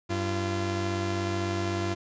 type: tone pair together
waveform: sawtooth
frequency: 96.1 / 342.5 Hz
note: G2 / F4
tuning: -34 / -34 cents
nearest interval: octave + minor seventh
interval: 2200 cents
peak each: -26 / -26 dBFS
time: 0.09-1.95 s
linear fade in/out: 20 ms
effects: resampled to 16000 Hz